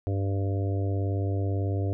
harmonic tone, 98.2 Hz, G2, 4 cents sharp, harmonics 1 / 3 / 4 / 5 / 6 / 7, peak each -25 / -35 / -37 / -39 / -41 / -42 dBFS, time 0.07-1.93 s, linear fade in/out 0 ms, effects none

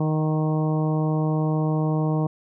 harmonic tone with a mistuned harmonic, 155.56 Hz, D#3, in tune, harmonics 1 / 2 / 3 / 4 / 5 / 6 / 7, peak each -21 / -27 / -31 / -33 / -35 / -37 / -38 dBFS, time 0-2.27 s, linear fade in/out 5 ms, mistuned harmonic 5, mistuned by -16 cents, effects none

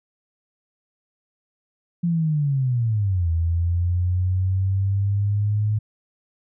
sine linear two-way sweep, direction down then up, 174.61 to 82.1 to 107.1 Hz, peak -18 dBFS, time 2.03-5.79 s, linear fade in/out 10 ms, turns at 3.3 s, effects none

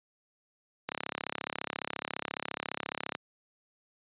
click train, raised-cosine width 0.3 ms, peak -16 dBFS, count 79, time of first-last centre 0.89-3.151 s, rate 34.5 Hz, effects high-pass 150 Hz 12 dB/octave + resampled to 8000 Hz

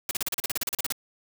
white noise bursts, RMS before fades -28 dBFS, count 15, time 0.09-0.923 s, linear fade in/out 2 ms, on 21 ms, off 37 ms, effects none

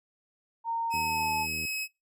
sine tone with pitch glide, 920 to 870.9 Hz, A#5 to A5, -23 to -18 cents, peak -28 dBFS, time 0.64-1.47 s, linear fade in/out 50 ms, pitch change -95 cents, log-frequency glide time 0.98-1.33 s
sawtooth tone, 2559 Hz, D#7, 48 cents sharp, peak -28 dBFS, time 0.9-1.88 s, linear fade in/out 50 ms
click train, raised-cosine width 3 ms, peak -30 dBFS, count 57, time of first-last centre 0.94-1.651 s, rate 78.8 Hz
effects noise-tail reverb RT60 0.2 s tail -21 dB re dry + high-pass 60 Hz 12 dB/octave

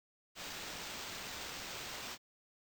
white noise with sample-and-hold, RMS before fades -45 dBFS, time 0.35-2.18 s, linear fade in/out 50 ms, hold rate 11025 Hz, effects none

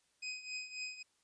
25% pulse tone with tremolo, 2511 Hz, D#7, 15 cents sharp, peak -34 dBFS, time 0.22-1.03 s, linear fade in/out 10 ms, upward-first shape triangle, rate 3.7 Hz, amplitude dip 80%, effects white hiss -75 dBFS RMS until 1.23 s + resampled to 22050 Hz

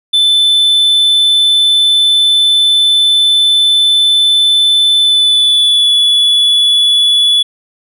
triangle tone with pitch glide, 3520 to 3424 Hz, A7 to A7, 0 to -48 cents, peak -5 dBFS, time 0.13-7.43 s, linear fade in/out 10 ms, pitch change -48 cents, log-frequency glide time 5-5.91 s, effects none

